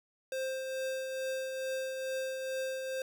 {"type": "tone with tremolo", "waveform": "square", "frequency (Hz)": 525, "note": "C5", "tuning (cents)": 6, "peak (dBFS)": -33, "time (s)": [0.32, 3.02], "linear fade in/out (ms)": 2, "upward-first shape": "triangle", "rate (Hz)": 2.3, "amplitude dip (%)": 40, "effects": []}